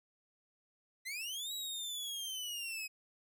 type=linear two-way sweep; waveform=sawtooth; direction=up then down; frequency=1975.5 to 3899 to 2520 Hz; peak=-36 dBFS; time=1.05-2.88 s; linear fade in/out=20 ms; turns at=1.53 s; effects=none